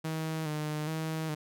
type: tone with vibrato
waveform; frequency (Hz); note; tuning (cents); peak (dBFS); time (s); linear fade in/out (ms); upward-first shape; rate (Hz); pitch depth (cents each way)
sawtooth; 155.5; D#3; -1; -28; 0.04-1.35; 10; square; 1.2; 39
effects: none